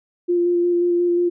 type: tone with vibrato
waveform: sine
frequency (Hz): 349.2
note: F4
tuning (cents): 0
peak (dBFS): -15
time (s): 0.28-1.3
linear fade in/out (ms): 20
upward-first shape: square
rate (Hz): 5.6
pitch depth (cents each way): 11
effects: none